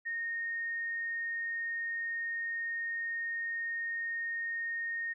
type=tone; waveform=sine; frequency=1849 Hz; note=A#6; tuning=15 cents flat; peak=-33 dBFS; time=0.05-5.14 s; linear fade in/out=20 ms; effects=none